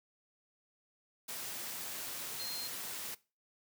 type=tone in noise; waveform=sine; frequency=4186 Hz; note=C8; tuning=in tune; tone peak=-40 dBFS; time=2.39-2.68 s; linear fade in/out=10 ms; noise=white; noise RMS=-42 dBFS; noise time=1.28-3.15 s; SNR=-1 dB; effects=noise-tail reverb RT60 0.3 s tail -20 dB re dry + high-pass 100 Hz 12 dB/octave